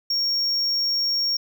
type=tone; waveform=triangle; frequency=5540 Hz; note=F8; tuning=15 cents flat; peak=-19 dBFS; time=0.1-1.37 s; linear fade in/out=5 ms; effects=none